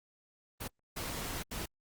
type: noise bursts at uneven times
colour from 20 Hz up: pink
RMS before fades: -39 dBFS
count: 3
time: 0.6-0.68 / 0.96-1.43 / 1.51-1.66 s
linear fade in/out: 10 ms
effects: Opus 24 kbps